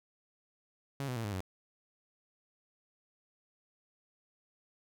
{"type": "tone with pitch steps", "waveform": "sawtooth", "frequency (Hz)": [138.59, 125.63, 113.88, 103.23, 93.57], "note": ["C#3", "B2", "A#2", "G#2", "F#2"], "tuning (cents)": [0, 30, -40, -10, 20], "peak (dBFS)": -31, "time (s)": [1, 1.405], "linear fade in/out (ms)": 0, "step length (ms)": 81, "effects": []}